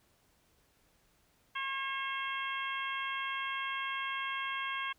harmonic tone, 540 Hz, C#5, 45 cents flat, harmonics 2 / 3 / 4 / 5 / 6, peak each -38 / -40 / -41 / -42 / -43 dBFS, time 1.55-4.93 s, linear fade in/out 10 ms, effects pink hiss -70 dBFS RMS until 4.98 s

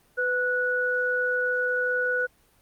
sine tone pair together, 499.3 / 1471 Hz, B4 / F#6, +19 / -11 cents, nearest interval octave + perfect fifth, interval 1870 cents, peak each -27 / -24 dBFS, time 0.17-2.27 s, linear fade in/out 20 ms, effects pink hiss -62 dBFS RMS until 2.61 s + Opus 32 kbps

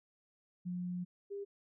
sine tone pair in turn, 178.7 / 401.2 Hz, F3 / G4, +40 / +40 cents, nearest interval octave + major second, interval 1400 cents, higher second, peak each -36 / -39 dBFS, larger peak first, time 0.65-1.05 / 1.3-1.45 s, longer first, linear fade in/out 20 ms, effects none

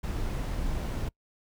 brown noise, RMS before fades -31 dBFS, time 0.03-1.09 s, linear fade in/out 10 ms, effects noise-tail reverb RT60 0.1 s tail -25 dB re dry

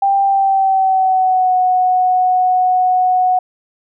sine tone with pitch glide, 789 to 736.2 Hz, G5 to F#5, +11 to -9 cents, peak -10 dBFS, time 0.02-3.39 s, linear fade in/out 5 ms, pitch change -120 cents, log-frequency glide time 0.23-1.55 s, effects none

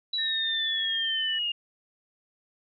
sine exponential sweep, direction down, 3951 to 2816 Hz, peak -26 dBFS, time 0.13-1.52 s, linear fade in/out 5 ms
sine tone, 1799 Hz, A6, 38 cents sharp, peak -32 dBFS, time 0.18-1.39 s, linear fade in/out 10 ms
effects none

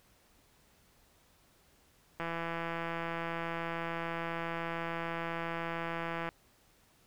click train, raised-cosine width 0.5 ms, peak -22 dBFS, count 684, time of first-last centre 2.2-6.29 s, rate 167 Hz, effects pink hiss -66 dBFS RMS until 7.06 s

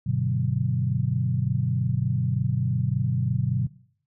sine chord, G major seventh, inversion none, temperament equal, 98 / 123.47 / 146.83 / 185 Hz, G2 / B2 / D3 / F#3, 0 / 0 / 0 / 0 cents, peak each -30 / -24 / -28 / -30 dBFS, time 0.06-3.67 s, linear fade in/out 10 ms, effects noise-tail reverb RT60 0.6 s tail -20 dB re dry

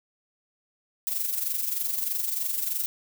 violet noise with amplitude modulation, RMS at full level -26 dBFS, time 1.07-2.86 s, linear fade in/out 0 ms, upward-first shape sine, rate 23.2 Hz, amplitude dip 60%, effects none

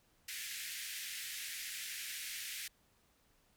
pink band-pass noise, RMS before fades -44 dBFS, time 0.28-2.68 s, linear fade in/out 5 ms, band 1700 to 16000 Hz, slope 48 dB/octave, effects pink hiss -72 dBFS RMS until 3.56 s

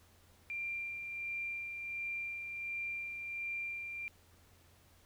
sine tone with tremolo, 2377 Hz, D7, 20 cents sharp, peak -36 dBFS, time 0.5-4.08 s, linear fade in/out 0 ms, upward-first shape sine, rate 1.4 Hz, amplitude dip 40%, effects added 86 Hz sine -66 dBFS peak until 5.05 s + pink hiss -66 dBFS RMS until 5.05 s

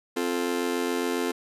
40% pulse chord, F major, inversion second, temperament just, 261.9 / 349.2 / 436.5 Hz, C4 / F4 / A4, +2 / 0 / -14 cents, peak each -29 dBFS, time 0.16-1.32 s, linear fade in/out 10 ms, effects resampled to 32000 Hz

